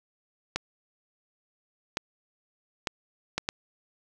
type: clicks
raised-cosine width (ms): 0.2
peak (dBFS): -10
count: 5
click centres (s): 0.56 / 1.971 / 2.872 / 3.38 / 3.489
effects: none